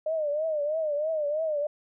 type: tone with vibrato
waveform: sine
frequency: 611 Hz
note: D#5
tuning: 32 cents flat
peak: -25 dBFS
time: 0.06-1.67 s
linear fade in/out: 5 ms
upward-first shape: triangle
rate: 3.1 Hz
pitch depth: 120 cents each way
effects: none